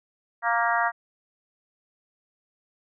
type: harmonic tone with a mistuned harmonic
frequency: 233.1 Hz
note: A#3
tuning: in tune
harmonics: 3 / 4 / 5 / 6 / 7 / 8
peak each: -26 / -27 / -28 / -29 / -29 / -30 dBFS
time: 0.42-0.92 s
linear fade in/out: 50 ms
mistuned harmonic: 8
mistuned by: +24 cents
effects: none